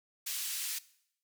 white band-pass noise, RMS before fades -37 dBFS, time 0.26-0.79 s, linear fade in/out 10 ms, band 2400 to 15000 Hz, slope 12 dB/octave, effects noise-tail reverb RT60 0.7 s tail -19 dB re dry

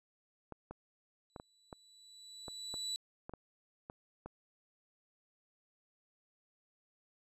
clicks, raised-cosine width 1 ms, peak -31 dBFS, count 11, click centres 0.523 / 0.71 / 1.362 / 1.399 / 1.728 / 2.482 / 2.741 / 3.295 / 3.337 / 3.899 / 4.26 s
35% pulse tone with exponential growth, 3951 Hz, B7, in tune, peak -33 dBFS, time 1.3-2.96 s, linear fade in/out 0 ms, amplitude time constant 360 ms
effects resampled to 32000 Hz

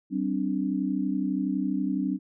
sine chord, G suspended fourth, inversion none, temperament equal with one note detuned, 192.19 / 261.6 / 293.7 Hz, G3 / C4 / D4, -34 / 0 / 0 cents, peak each -29 dBFS, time 0.1-2.19 s, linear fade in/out 50 ms, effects none

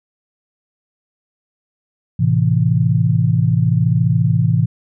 sine chord, A minor, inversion none, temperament equal, 110 / 130.81 / 164.81 Hz, A2 / C3 / E3, 0 / 0 / 0 cents, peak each -16 dBFS, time 2.19-4.66 s, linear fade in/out 10 ms, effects none

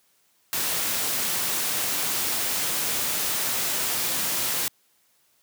white noise, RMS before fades -26 dBFS, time 0.53-4.68 s, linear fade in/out 0 ms, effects white hiss -65 dBFS RMS until 5.42 s + high-pass 100 Hz 12 dB/octave

